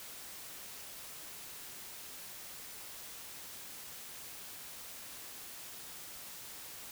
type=silence; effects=white hiss -48 dBFS RMS until 6.91 s